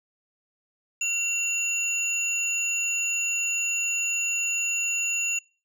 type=tone pair together; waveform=sine; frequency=2742 / 6909 Hz; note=F7 / A8; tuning=-32 / -33 cents; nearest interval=octave + major third; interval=1599 cents; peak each=-25 dBFS; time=1.01-5.39 s; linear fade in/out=5 ms; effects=noise-tail reverb RT60 0.4 s tail -26 dB re dry + tanh soft clip ceiling -19 dBFS